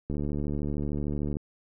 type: click train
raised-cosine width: 3 ms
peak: -19 dBFS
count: 94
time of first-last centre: 0.1-1.369 s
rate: 73.3 Hz
effects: none